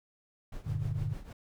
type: noise with tremolo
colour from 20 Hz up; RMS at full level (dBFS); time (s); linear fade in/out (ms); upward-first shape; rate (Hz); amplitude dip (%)
brown; -40; 0.52-1.33; 5; triangle; 6.6; 80
type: chord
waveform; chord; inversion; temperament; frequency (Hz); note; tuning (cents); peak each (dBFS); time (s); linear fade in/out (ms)
sine; G minor; none; equal with one note detuned; 97.15 / 116.54 / 146.83; G2 / Bb2 / D3; -15 / 0 / 0; -35; 0.66-1.14; 10
effects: none